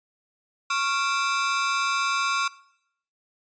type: ring-modulated tone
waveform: sawtooth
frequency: 1244.5 Hz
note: D#6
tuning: in tune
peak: -16 dBFS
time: 0.7-2.48 s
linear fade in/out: 5 ms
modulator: 142 Hz
effects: noise-tail reverb RT60 0.7 s tail -19 dB re dry + resampled to 16000 Hz